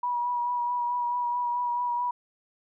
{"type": "tone with vibrato", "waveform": "sine", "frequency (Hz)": 969, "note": "B5", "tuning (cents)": -33, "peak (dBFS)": -25, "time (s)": [0.03, 2.11], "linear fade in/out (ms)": 5, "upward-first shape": "sine", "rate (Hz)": 4.6, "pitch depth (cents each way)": 21, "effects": []}